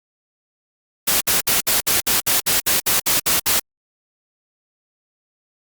white noise bursts, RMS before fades -17 dBFS, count 13, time 1.07-3.598 s, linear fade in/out 10 ms, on 140 ms, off 59 ms, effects Opus 48 kbps

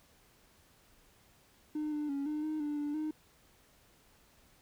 triangle tone with pitch steps, 303.6 / 298.2 / 279.5 / 302.4 / 309.5 / 295.2 / 292.8 / 308.5 Hz, D#4 / D4 / C#4 / D#4 / D#4 / D4 / D4 / D#4, -42 / +27 / +14 / -49 / -9 / +9 / -5 / -15 cents, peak -30 dBFS, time 1.75-3.11 s, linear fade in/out 5 ms, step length 170 ms, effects tanh soft clip ceiling -28 dBFS + pink hiss -65 dBFS RMS until 4.61 s

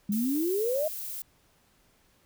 sine exponential sweep, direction up, 197.7 to 642 Hz, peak -25 dBFS, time 0.09-0.88 s, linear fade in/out 5 ms
violet noise, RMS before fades -37 dBFS, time 0.12-1.22 s, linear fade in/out 2 ms
effects pink hiss -65 dBFS RMS until 2.25 s

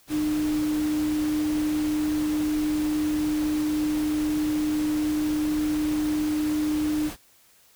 sine tone in noise, 303.5 Hz, D#4, 43 cents flat, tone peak -22 dBFS, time 0.09-7.11 s, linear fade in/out 50 ms, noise pink, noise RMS -37 dBFS, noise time 0.07-7.17 s, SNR +12 dB, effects white hiss -58 dBFS RMS until 7.75 s

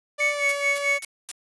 sawtooth tone with pitch glide, 587.3 to 569.3 Hz, D5 to C#5, 0 to +46 cents, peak -23 dBFS, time 0.18-0.99 s, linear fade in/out 20 ms, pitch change -54 cents, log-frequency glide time 0.3-0.48 s
triangle tone with tremolo, 2217 Hz, C#7, in tune, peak -17 dBFS, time 0.2-1.05 s, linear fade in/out 5 ms, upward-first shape sine, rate 4.6 Hz, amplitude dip 95%
blue noise bursts, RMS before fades -30 dBFS, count 4, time 0.49-1.314 s, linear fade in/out 0 ms, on 26 ms, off 240 ms
effects resampled to 24000 Hz

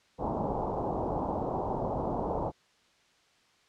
white low-pass noise, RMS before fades -32 dBFS, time 0.18-2.52 s, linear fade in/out 50 ms, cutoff 950 Hz, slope 48 dB/octave, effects white hiss -65 dBFS RMS until 3.68 s + low-pass 5000 Hz 12 dB/octave

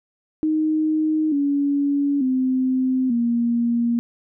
sine tone with pitch steps, 311.1 / 283.6 / 258.6 / 235.8 Hz, D#4 / C#4 / C4 / A#3, 0 / +40 / -20 / +20 cents, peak -17 dBFS, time 0.43-3.99 s, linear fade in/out 0 ms, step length 890 ms, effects none

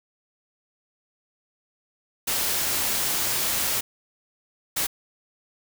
white noise bursts at uneven times, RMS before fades -25 dBFS, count 2, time 2.27-3.81 / 4.76-4.87 s, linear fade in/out 10 ms, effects none

